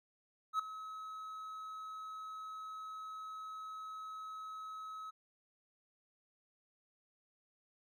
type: tone with ADSR envelope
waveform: triangle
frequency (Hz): 1284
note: E6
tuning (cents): -46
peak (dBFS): -27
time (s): 0.53-5.11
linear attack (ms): 63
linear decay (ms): 4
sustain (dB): -15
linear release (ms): 16
effects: none